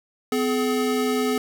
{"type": "tone pair together", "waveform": "square", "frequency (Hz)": [253.6, 426.1], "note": ["B3", "G#4"], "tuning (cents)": [46, 44], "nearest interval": "major sixth", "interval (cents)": 898, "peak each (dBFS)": -24, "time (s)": [0.32, 1.38], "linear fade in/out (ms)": 2, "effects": []}